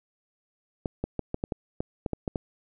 clicks, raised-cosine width 2 ms, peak -15 dBFS, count 11, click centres 0.858 / 1.04 / 1.193 / 1.344 / 1.439 / 1.522 / 1.805 / 2.062 / 2.133 / 2.278 / 2.358 s, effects none

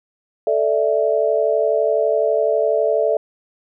sine chord, A suspended fourth, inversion none, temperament equal, 440 / 587.3 / 659.3 Hz, A4 / D5 / E5, 0 / 0 / 0 cents, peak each -19 dBFS, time 0.47-3.17 s, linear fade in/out 2 ms, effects none

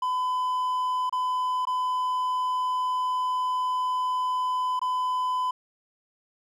triangle tone with dropouts, 1008 Hz, B5, 35 cents sharp, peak -22 dBFS, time 0.02-5.51 s, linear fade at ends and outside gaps 5 ms, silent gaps 1.096-1.125 / 1.653-1.67 / 4.794-4.815 s, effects none

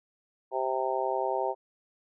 harmonic tone, 130.81 Hz, C3, in tune, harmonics 3 / 4 / 5 / 6 / 7, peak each -33 / -33 / -33 / -33 / -33 dBFS, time 0.51-1.55 s, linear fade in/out 50 ms, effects none

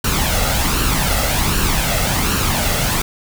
pink noise with flanger, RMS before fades -17 dBFS, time 0.04-3.02 s, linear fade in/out 5 ms, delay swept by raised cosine 0.7 to 1.52 ms, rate 1.3 Hz, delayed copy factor +0.55, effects none

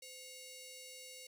10% pulse ring-modulated tone, 1661.2 Hz, G#6, in tune, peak -38 dBFS, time 0.02-1.27 s, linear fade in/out 5 ms, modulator 1150 Hz, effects none

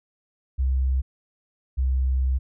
sine tone pair in turn, 65.41 / 65.04 Hz, C2 / C2, 0 / -10 cents, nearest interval unison, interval 10 cents, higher first, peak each -19 dBFS, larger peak neither, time 0.58-1.02 / 1.77-2.39 s, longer second, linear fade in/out 20 ms, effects none

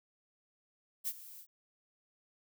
violet noise with ADSR envelope, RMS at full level -34 dBFS, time 1.04-1.47 s, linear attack 35 ms, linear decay 51 ms, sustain -17 dB, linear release 68 ms, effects none

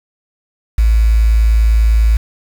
sine tone with quantisation, 55 Hz, A1, in tune, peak -7 dBFS, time 0.78-2.17 s, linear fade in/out 5 ms, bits 5, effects none

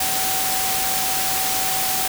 sine tone in noise, 760 Hz, F#5, 46 cents sharp, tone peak -27 dBFS, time 0-2.08 s, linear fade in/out 5 ms, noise white, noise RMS -22 dBFS, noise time 0-2.08 s, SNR -8 dB, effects none

